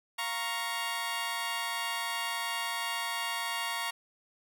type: chord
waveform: 15% pulse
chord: Bb minor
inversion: second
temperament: equal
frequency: 698.5 / 932.3 / 1108.7 Hz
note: F5 / Bb5 / Db6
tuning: 0 / 0 / 0 cents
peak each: -34 / -28 / -30 dBFS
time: 0.18-3.91 s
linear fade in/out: 10 ms
effects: none